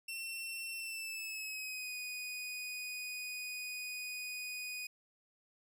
sawtooth tone with pitch glide, 2705 to 2480 Hz, E7 to D#7, +44 to -6 cents, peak -37 dBFS, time 0.08-4.87 s, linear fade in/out 5 ms, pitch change -150 cents, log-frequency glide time 0.74-1.96 s, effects none

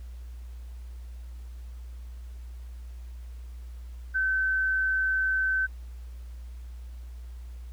sine tone, 1534 Hz, G6, 38 cents flat, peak -23 dBFS, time 4.14-5.67 s, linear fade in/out 20 ms, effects added 60 Hz sine -38 dBFS peak until 7.72 s + pink hiss -61 dBFS RMS until 7.72 s

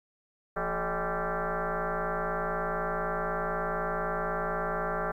sine tone with frequency modulation, 370 Hz, F#4, in tune, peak -28 dBFS, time 0.56-5.12 s, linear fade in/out 10 ms, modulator 199 Hz, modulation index 6.1, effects 11-bit

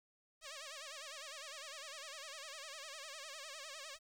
5% pulse tone with vibrato, 591 Hz, D5, 11 cents sharp, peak -36 dBFS, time 0.41-3.99 s, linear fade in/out 50 ms, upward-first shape sine, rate 9.9 Hz, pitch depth 160 cents each way, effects low-pass 12000 Hz 12 dB/octave + 11-bit

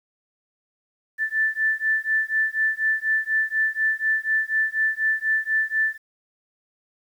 sine beating tone pair, 1760 / 1764.1 Hz, A6 / A6, 0 / +4 cents, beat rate 4.1 Hz, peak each -23 dBFS, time 1.18-5.98 s, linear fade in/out 50 ms, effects 9-bit

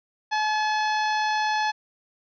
harmonic tone, 856 Hz, A5, 48 cents flat, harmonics 1 / 2 / 3 / 4 / 5 / 6 / 7, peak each -23 / -28 / -35 / -37 / -36 / -41 / -43 dBFS, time 0.31-1.72 s, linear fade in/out 20 ms, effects none

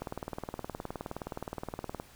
click train, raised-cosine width 1 ms, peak -22 dBFS, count 39, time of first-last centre 0.02-1.999 s, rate 19.2 Hz, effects pink hiss -56 dBFS RMS until 2.15 s

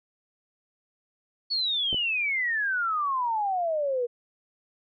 sine exponential sweep, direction down, 4479 to 470.7 Hz, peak -24 dBFS, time 1.5-4.07 s, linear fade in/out 20 ms
clicks, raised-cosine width 2 ms, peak -22 dBFS, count 2, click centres 1.929 / 1.945 s
effects none

